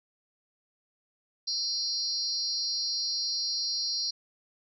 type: tone cluster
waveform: sine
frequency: 4123 / 4303 / 4772 / 5580 Hz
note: C8 / C8 / D8 / F8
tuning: -26 / +48 / +27 / -2 cents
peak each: -37 / -34 / -32 / -34 dBFS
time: 1.47-4.11 s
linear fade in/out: 10 ms
effects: none